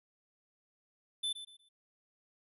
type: tone with echo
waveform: square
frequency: 3520 Hz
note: A7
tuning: in tune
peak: -33 dBFS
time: 1.23-1.33 s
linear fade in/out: 10 ms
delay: 120 ms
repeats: 3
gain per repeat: -11 dB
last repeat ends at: 1.69 s
effects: resampled to 32000 Hz